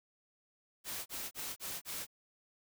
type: noise bursts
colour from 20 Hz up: white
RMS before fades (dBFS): -41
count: 5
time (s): 0.84-2.068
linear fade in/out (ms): 50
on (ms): 220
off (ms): 32
effects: none